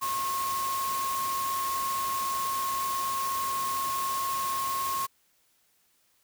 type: tone in noise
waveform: sine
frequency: 1082 Hz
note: C#6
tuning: 42 cents flat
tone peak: -28 dBFS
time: 0.01-5.07 s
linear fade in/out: 20 ms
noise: white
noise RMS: -36 dBFS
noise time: 0.01-5.07 s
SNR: +5 dB
effects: white hiss -68 dBFS RMS until 6.23 s